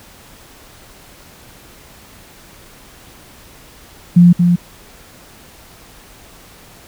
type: tone with echo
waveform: sine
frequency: 174.9 Hz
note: F3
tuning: 3 cents sharp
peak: -3 dBFS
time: 4.16-4.33 s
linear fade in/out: 10 ms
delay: 230 ms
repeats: 1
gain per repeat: -5 dB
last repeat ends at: 4.56 s
effects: pink hiss -42 dBFS RMS until 6.87 s